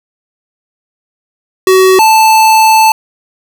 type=tone pair in turn; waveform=square; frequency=376.2 / 879.4 Hz; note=F#4 / A5; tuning=+29 / -1 cents; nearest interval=octave + minor third; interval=1470 cents; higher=second; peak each=-4 dBFS; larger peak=neither; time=1.67-1.99 / 1.99-2.92 s; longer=second; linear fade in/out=2 ms; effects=none